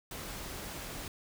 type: noise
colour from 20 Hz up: pink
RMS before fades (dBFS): -42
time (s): 0.11-1.08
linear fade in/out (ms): 2
effects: none